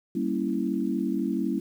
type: chord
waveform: sine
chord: G diminished seventh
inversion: none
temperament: equal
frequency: 196 / 233.1 / 277.2 / 329.6 Hz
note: G3 / Bb3 / Db4 / Fb4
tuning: 0 / 0 / 0 / 0 cents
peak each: -30 dBFS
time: 0.15-1.6 s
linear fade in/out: 5 ms
effects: 9-bit